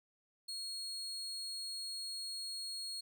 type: tone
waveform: 35% pulse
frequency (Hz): 4300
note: C8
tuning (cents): +47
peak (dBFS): -39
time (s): 0.48-3.01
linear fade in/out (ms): 10
effects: none